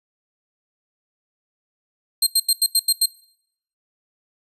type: tone bursts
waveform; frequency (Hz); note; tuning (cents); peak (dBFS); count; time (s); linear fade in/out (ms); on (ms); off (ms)
20% pulse; 4186; C8; 0; -8; 7; 2.22-3.059; 5; 47; 85
effects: noise-tail reverb RT60 0.7 s tail -22 dB re dry + resampled to 32000 Hz